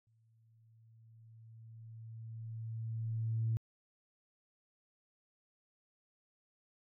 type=tone with exponential growth; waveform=sine; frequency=112.7 Hz; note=A2; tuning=42 cents sharp; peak=-29 dBFS; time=0.07-3.57 s; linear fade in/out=0 ms; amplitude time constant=760 ms; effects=tanh soft clip ceiling -25 dBFS